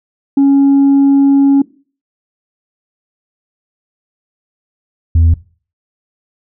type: tone pair in turn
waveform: sine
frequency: 277.2 / 82.41 Hz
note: C#4 / E2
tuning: 0 / 0 cents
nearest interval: octave + major sixth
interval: 2100 cents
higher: first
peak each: -3 dBFS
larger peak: neither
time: 0.37-1.62 / 5.15-5.34 s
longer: first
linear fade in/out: 5 ms
effects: noise-tail reverb RT60 0.4 s tail -21 dB re dry + tanh soft clip ceiling -4 dBFS